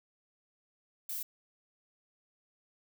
violet noise, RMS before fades -38 dBFS, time 1.09-1.23 s, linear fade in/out 5 ms, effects none

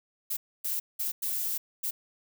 violet noise bursts at uneven times, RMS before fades -31 dBFS, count 5, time 0.3-0.37 / 0.64-0.8 / 0.99-1.12 / 1.22-1.58 / 1.83-1.91 s, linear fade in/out 10 ms, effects none

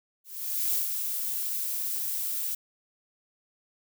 violet noise with ADSR envelope, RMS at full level -26 dBFS, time 0.24-2.55 s, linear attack 500 ms, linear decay 130 ms, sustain -5 dB, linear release 5 ms, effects none

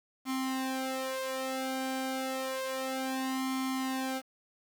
sawtooth tone with flanger, 262.8 Hz, C4, 8 cents sharp, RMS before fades -34 dBFS, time 0.25-4.22 s, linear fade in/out 50 ms, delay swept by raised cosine 0.92 to 2.52 ms, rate 0.3 Hz, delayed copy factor +0.95, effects 9-bit

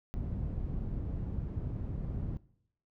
white low-pass noise, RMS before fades -36 dBFS, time 0.14-2.37 s, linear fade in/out 0 ms, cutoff 120 Hz, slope 12 dB/octave, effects noise-tail reverb RT60 0.7 s tail -20 dB re dry

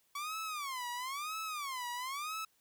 sawtooth tone with vibrato, 1122 Hz, C#6, 21 cents sharp, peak -34 dBFS, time 0.15-2.45 s, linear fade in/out 5 ms, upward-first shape sine, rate 1 Hz, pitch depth 260 cents each way, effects white hiss -73 dBFS RMS until 2.6 s

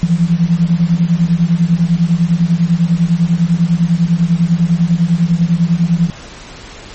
sine beating tone pair, 164.6 / 174.6 Hz, E3 / F3, -2 / 0 cents, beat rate 10 Hz, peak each -12 dBFS, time 0.03-6.1 s, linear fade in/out 0 ms, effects pink hiss -33 dBFS RMS until 6.94 s + MP3 32 kbps

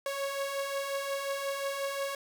sawtooth beating tone pair, 549 / 554.6 Hz, C#5 / C#5, -17 / +1 cents, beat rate 5.6 Hz, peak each -35 / -29 dBFS, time 0.06-2.15 s, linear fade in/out 2 ms, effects none

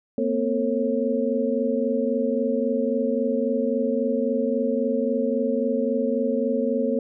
sine tone cluster, 230.9 / 254.6 / 451 / 544 Hz, A#3 / C4 / A4 / C#5, -16 / -47 / +43 / -33 cents, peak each -26 dBFS, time 0.18-6.99 s, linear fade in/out 2 ms, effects none

